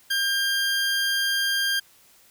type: tone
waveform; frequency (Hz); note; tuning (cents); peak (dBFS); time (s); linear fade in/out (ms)
20% pulse; 1600; G6; +35; -17; 0.1-1.8; 10
effects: white hiss -56 dBFS RMS until 2.3 s